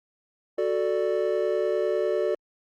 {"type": "chord", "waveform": "triangle", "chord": "D major", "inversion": "first", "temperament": "equal", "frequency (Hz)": [370, 440, 587.3], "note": ["F#4", "A4", "D5"], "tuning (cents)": [0, 0, 0], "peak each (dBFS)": -25, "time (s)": [0.58, 2.35], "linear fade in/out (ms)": 5, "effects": ["Opus 48 kbps"]}